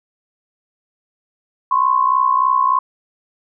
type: tone pair together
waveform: sine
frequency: 1024 / 1087.3 Hz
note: C6 / C#6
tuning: -38 / -34 cents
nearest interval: minor second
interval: 104 cents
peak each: -15 dBFS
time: 1.71-2.79 s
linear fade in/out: 5 ms
effects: none